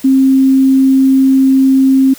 sine tone, 266.5 Hz, C4, 32 cents sharp, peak -5 dBFS, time 0.04-2.14 s, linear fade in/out 10 ms, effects white hiss -36 dBFS RMS until 2.18 s

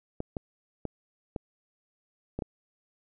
clicks, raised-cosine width 2 ms, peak -19 dBFS, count 6, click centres 0.204 / 0.368 / 0.853 / 1.362 / 2.39 / 2.422 s, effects none

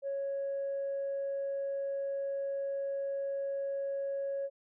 sine tone, 553 Hz, C#5, 4 cents flat, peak -31 dBFS, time 0.02-4.5 s, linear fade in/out 50 ms, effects tanh soft clip ceiling -29 dBFS

